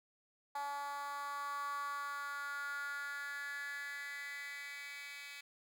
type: tone with high-pass filter sweep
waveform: 10% pulse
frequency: 284.6 Hz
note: C#4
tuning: 46 cents sharp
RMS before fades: -43 dBFS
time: 0.55-5.41 s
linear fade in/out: 5 ms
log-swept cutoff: 880 to 2500 Hz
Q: 5.9
effects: none